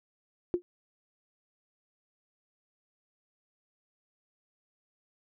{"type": "tone with exponential decay", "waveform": "sine", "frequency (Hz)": 353.4, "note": "F4", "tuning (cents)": 21, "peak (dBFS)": -20, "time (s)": [0.54, 0.62], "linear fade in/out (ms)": 0, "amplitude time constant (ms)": 17, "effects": []}